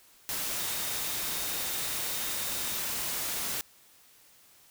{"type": "tone in noise", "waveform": "sine", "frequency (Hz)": 3689, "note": "A#7", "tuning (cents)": -19, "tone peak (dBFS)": -44, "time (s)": [0.6, 2.77], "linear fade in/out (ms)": 0, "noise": "white", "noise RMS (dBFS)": -33, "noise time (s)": [0.29, 3.61], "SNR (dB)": -14, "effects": ["white hiss -59 dBFS RMS until 4.7 s"]}